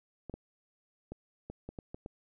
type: clicks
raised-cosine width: 2 ms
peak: -28 dBFS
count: 8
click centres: 0.297 / 0.34 / 1.12 / 1.5 / 1.69 / 1.788 / 1.945 / 2.061 s
effects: none

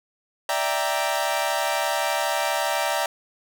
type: chord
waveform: sawtooth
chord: E half-diminished seventh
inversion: third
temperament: equal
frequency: 587.3 / 659.3 / 784 / 932.3 Hz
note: D5 / E5 / G5 / Bb5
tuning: 0 / 0 / 0 / 0 cents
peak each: -24 dBFS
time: 0.49-3.06 s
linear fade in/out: 2 ms
effects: none

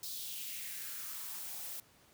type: noise with high-pass filter sweep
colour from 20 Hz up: blue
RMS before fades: -43 dBFS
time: 0.03-1.8 s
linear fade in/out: 2 ms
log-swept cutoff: 4400 to 500 Hz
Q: 2.9
effects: pink hiss -64 dBFS RMS until 2.13 s + high-pass 80 Hz 12 dB/octave

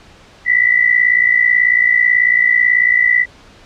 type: tone pair together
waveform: sine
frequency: 1946.8 / 2005 Hz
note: B6 / B6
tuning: -25 / +26 cents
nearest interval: minor second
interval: 51 cents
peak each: -12 dBFS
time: 0.45-3.26 s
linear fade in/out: 50 ms
effects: pink hiss -43 dBFS RMS until 3.65 s + low-pass 5000 Hz 12 dB/octave

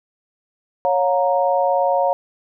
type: chord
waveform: sine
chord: Bb minor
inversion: first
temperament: equal with one note detuned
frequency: 554.4 / 714.8 / 932.3 Hz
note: Db5 / F5 / Bb5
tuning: 0 / +40 / 0 cents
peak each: -18 / -19 / -21 dBFS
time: 0.85-2.13 s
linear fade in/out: 0 ms
effects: none

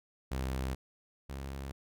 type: tone pair in turn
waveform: sawtooth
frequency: 65.41 / 67.9 Hz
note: C2 / C#2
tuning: 0 / -35 cents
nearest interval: minor second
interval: 65 cents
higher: second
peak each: -29 / -35 dBFS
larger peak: first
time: 0.31-0.75 / 1.29-1.72 s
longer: first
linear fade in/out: 10 ms
effects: none

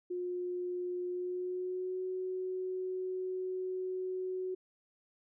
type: tone with pitch glide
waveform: sine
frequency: 358.2 to 371 Hz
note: F4 to F#4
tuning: +44 to +5 cents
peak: -34 dBFS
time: 0.1-4.55 s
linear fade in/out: 10 ms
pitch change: +61 cents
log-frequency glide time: 1.09-2.02 s
effects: none

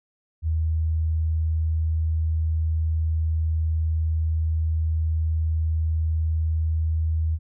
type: tone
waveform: sine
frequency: 79.8 Hz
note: D#2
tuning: 44 cents sharp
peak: -20 dBFS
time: 0.42-7.39 s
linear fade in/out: 50 ms
effects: none

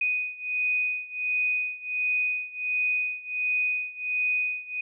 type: beating tone pair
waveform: sine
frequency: 2489 / 2490.4 Hz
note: D#7 / D#7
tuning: 0 / +1 cents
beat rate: 1.4 Hz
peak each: -27 / -29 dBFS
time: 0.01-4.81 s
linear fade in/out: 5 ms
effects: none

